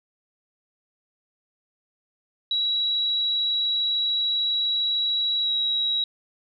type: tone with pitch glide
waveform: sine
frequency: 3891 to 3860 Hz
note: B7 to B7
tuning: -27 to -40 cents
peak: -21 dBFS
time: 2.51-6.04 s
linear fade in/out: 2 ms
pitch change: -13 cents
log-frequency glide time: 5.43-5.49 s
effects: none